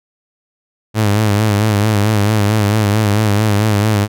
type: tone with vibrato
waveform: sawtooth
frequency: 105.3 Hz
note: G#2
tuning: 24 cents sharp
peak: -7 dBFS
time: 0.94-4.08 s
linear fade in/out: 50 ms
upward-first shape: sine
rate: 4.5 Hz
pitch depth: 73 cents each way
effects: none